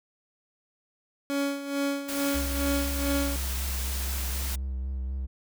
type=tone with tremolo; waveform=30% pulse; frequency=280.5 Hz; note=C#4; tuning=21 cents sharp; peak=-22 dBFS; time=1.3-3.36 s; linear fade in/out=0 ms; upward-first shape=sine; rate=2.3 Hz; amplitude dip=70%
type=noise; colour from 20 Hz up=white; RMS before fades=-35 dBFS; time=2.08-4.56 s; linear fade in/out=10 ms
type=tone with vibrato; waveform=triangle; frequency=65.41 Hz; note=C2; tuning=in tune; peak=-27 dBFS; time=2.34-5.27 s; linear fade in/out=20 ms; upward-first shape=sine; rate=4 Hz; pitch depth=38 cents each way
effects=none